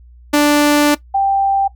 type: tone pair in turn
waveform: sawtooth / sine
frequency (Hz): 293.7 / 786.1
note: D4 / G5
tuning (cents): 0 / +5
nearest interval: octave + perfect fourth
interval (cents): 1705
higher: second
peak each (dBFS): -5 / -11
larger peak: first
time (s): 0.33-0.95 / 1.14-1.68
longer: first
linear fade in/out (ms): 10
effects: noise-tail reverb RT60 0.1 s tail -17 dB re dry + added 60 Hz sine -39 dBFS peak until 1.75 s